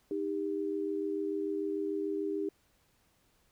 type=tone pair together; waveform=sine; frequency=311.1 / 397.9 Hz; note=D#4 / G4; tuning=0 / +26 cents; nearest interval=major third; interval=426 cents; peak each=-35 / -33 dBFS; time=0.11-2.49 s; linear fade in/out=2 ms; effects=pink hiss -70 dBFS RMS until 3.51 s